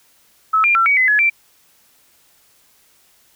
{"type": "tone with pitch steps", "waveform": "sine", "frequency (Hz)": [1297, 2394, 1348, 2260, 2030, 1696, 2348], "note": ["E6", "D7", "E6", "C#7", "B6", "G#6", "D7"], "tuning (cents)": [-28, 33, 38, 33, 47, 36, -1], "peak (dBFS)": -11, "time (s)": [0.53, 1.3], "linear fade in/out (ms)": 10, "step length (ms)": 110, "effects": ["white hiss -55 dBFS RMS until 3.35 s"]}